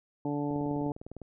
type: harmonic tone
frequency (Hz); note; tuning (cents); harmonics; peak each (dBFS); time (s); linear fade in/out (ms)
145.2; D3; -19; 1 / 2 / 3 / 4 / 5 / 6; -36 / -31 / -38 / -41 / -43 / -40; 0.25-0.92; 2
type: click train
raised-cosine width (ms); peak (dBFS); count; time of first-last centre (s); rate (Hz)
2; -29; 15; 0.51-1.217; 19.8
effects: none